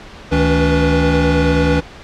square tone cluster, 72.8 / 160.4 / 284.6 / 490.5 Hz, D2 / E3 / C#4 / B4, -15 / -47 / +46 / -12 cents, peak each -18 dBFS, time 0.31-1.81 s, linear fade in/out 20 ms, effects pink hiss -36 dBFS RMS until 2.03 s + low-pass 4000 Hz 12 dB/octave

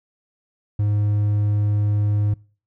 triangle tone, 103.83 Hz, G#2, in tune, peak -15 dBFS, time 0.79-2.34 s, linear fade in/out 5 ms, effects noise-tail reverb RT60 0.4 s tail -24 dB re dry

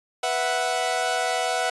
sawtooth chord, B suspended fourth, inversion none, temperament equal, 493.9 / 659.3 / 740 Hz, B4 / E5 / F#5, 0 / 0 / 0 cents, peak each -26 / -24 / -21 dBFS, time 0.23-1.7 s, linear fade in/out 5 ms, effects resampled to 24000 Hz

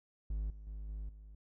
triangle tone with level steps, 51.91 Hz, G#1, in tune, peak -32 / -45 / -39 / -37 / -48 dBFS, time 0.3-1.35 s, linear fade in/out 5 ms, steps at 0.5 / 0.67 / 0.89 / 1.09 s, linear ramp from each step 2 ms, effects none

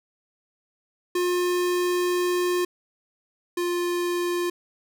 square tone pair in turn, 356.5 / 351 Hz, F4 / F4, +36 / +9 cents, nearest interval unison, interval 27 cents, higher first, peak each -22 / -24 dBFS, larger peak first, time 1.15-2.65 / 3.57-4.5 s, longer first, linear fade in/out 5 ms, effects none

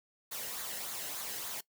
white noise with flanger, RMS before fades -40 dBFS, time 0.31-1.61 s, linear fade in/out 10 ms, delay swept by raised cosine 0.36 to 0.88 ms, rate 3.4 Hz, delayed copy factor -0.5, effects noise-tail reverb RT60 0.1 s tail -20 dB re dry

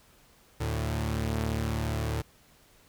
sawtooth tone pair together, 74.6 / 111.59 Hz, D2 / A2, +28 / +25 cents, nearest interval perfect fifth, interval 697 cents, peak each -27 dBFS, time 0.6-2.22 s, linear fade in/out 10 ms, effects pink hiss -60 dBFS RMS until 2.88 s

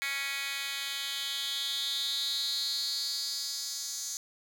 10% pulse tone with high-pass filter sweep, 277.2 Hz, C#4, in tune, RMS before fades -34 dBFS, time 0.02-4.17 s, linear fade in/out 0 ms, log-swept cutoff 2300 to 5900 Hz, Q 5.5, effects none

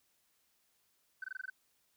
sine tone bursts, 1526 Hz, G6, 47 cents flat, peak -37 dBFS, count 7, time 1.22-1.5 s, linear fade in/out 5 ms, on 22 ms, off 21 ms, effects tanh soft clip ceiling -34 dBFS + white hiss -75 dBFS RMS until 1.96 s

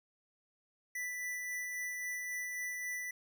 square tone with tremolo, 1979 Hz, B6, 3 cents sharp, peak -37 dBFS, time 0.95-3.11 s, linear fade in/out 5 ms, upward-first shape sine, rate 3.7 Hz, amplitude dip 25%, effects none

